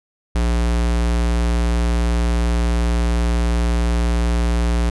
square tone, 58.6 Hz, A#1, 10 cents sharp, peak -16 dBFS, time 0.35-4.9 s, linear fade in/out 5 ms, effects resampled to 24000 Hz

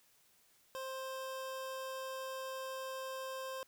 25% pulse tone, 526 Hz, C5, 9 cents sharp, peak -37 dBFS, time 0.75-3.63 s, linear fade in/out 0 ms, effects white hiss -69 dBFS RMS until 3.67 s

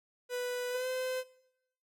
45% pulse tone with pitch glide, 493.9 to 513.1 Hz, B4 to C5, 0 to -34 cents, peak -33 dBFS, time 0.29-1.24 s, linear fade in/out 50 ms, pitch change +66 cents, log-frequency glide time 0.7-0.87 s, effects noise-tail reverb RT60 0.9 s tail -20 dB re dry + AAC 64 kbps

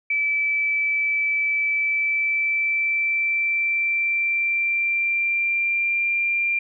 sine tone with pitch glide, 2311 to 2381 Hz, D7 to D7, -28 to +23 cents, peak -19 dBFS, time 0.1-6.59 s, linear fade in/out 5 ms, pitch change +51 cents, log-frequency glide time 1.68-6.09 s, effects none

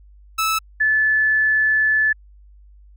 sawtooth / sine tone pair in turn, 1308 / 1735.9 Hz, E6 / A6, -14 / -24 cents, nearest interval perfect fourth, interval 490 cents, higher second, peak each -14 dBFS, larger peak neither, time 0.38-0.59 / 0.8-2.13 s, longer second, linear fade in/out 10 ms, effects added 50 Hz sine -44 dBFS peak until 2.96 s

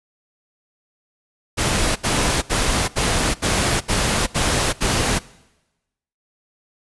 pink noise bursts, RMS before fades -19 dBFS, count 8, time 1.57-5.194 s, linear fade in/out 20 ms, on 390 ms, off 72 ms, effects noise-tail reverb RT60 1.0 s tail -21 dB re dry + resampled to 24000 Hz

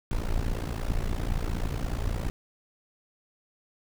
brown noise with amplitude modulation, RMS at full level -25 dBFS, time 0.11-2.3 s, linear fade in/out 0 ms, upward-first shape sine, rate 57.1 Hz, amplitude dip 85%, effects none

